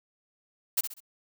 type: noise with echo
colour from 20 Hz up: blue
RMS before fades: -24 dBFS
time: 0.77-0.81 s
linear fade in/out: 10 ms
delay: 65 ms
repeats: 3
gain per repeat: -9 dB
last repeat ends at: 1.005 s
effects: none